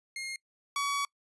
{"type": "tone pair in turn", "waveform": "sawtooth", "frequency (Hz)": [2136, 1131.5], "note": ["C7", "C#6"], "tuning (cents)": [35, 35], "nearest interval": "major seventh", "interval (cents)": 1100, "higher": "first", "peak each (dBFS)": [-32, -25], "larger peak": "second", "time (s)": [[0.16, 0.36], [0.76, 1.05]], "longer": "second", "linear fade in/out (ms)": 2, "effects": ["noise-tail reverb RT60 0.1 s tail -26 dB re dry", "resampled to 24000 Hz"]}